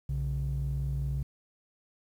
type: ring-modulated tone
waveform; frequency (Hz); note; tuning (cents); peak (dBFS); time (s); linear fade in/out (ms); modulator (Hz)
triangle; 100; G2; +35; -22; 0.09-1.23; 5; 38.7
effects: tanh soft clip ceiling -24 dBFS + 10-bit